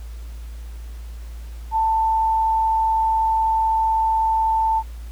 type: tone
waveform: sine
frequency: 888 Hz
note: A5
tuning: 16 cents sharp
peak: -16 dBFS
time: 1.71-4.83 s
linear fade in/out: 50 ms
effects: added 57 Hz sine -31 dBFS peak until 5.11 s + pink hiss -50 dBFS RMS until 5.11 s